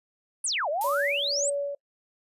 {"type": "exponential two-way sweep", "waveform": "sine", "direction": "down then up", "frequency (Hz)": [10570, 557, 8520], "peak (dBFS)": -25, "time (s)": [0.44, 1.5], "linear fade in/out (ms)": 5, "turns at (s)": 0.69}
{"type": "noise with exponential decay", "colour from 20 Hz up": "violet", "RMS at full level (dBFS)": -31, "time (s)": [0.81, 1.55], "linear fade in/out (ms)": 2, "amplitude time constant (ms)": 160}
{"type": "tone with tremolo", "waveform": "sine", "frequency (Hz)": 568, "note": "C#5", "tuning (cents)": 42, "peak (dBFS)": -25, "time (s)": [0.84, 1.75], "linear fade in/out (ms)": 5, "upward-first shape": "sine", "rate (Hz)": 1.8, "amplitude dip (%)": 60}
{"effects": ["noise-tail reverb RT60 0.1 s tail -24 dB re dry", "resampled to 32000 Hz"]}